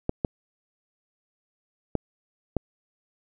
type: clicks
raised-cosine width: 2 ms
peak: -10 dBFS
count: 4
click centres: 0.094 / 0.248 / 1.953 / 2.567 s
effects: none